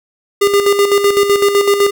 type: tone with tremolo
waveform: square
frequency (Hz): 403.5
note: G#4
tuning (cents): -50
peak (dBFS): -8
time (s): 0.41-1.91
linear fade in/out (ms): 10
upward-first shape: square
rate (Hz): 7.9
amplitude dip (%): 55
effects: none